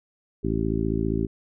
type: harmonic tone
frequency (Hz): 55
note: A1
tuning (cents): 0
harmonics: 1 / 2 / 3 / 4 / 5 / 6 / 7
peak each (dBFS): -30 / -30 / -30 / -30 / -30 / -30 / -30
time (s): 0.43-1.27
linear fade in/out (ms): 20
effects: none